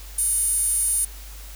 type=tone with high-pass filter; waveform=sawtooth; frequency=738 Hz; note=F#5; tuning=5 cents flat; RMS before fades=-22 dBFS; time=0.18-1.05 s; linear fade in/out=5 ms; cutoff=9700 Hz; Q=9.5; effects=added 50 Hz sine -37 dBFS peak until 1.55 s + white hiss -44 dBFS RMS until 1.55 s